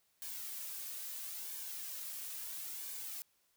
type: noise with flanger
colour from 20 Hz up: blue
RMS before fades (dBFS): -44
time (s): 0.22-3.22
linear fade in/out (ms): 0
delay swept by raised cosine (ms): 1.5 to 3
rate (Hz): 0.75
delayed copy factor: -0.5
effects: white hiss -75 dBFS RMS until 3.56 s